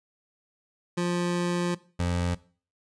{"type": "tone pair in turn", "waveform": "25% pulse", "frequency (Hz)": [175.4, 87.7], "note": ["F3", "F2"], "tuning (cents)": [8, 8], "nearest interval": "octave", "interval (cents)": 1200, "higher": "first", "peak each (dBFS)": -21, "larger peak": "neither", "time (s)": [[0.97, 1.75], [1.99, 2.35]], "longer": "first", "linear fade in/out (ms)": 10, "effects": ["noise-tail reverb RT60 0.4 s tail -19 dB re dry", "resampled to 22050 Hz"]}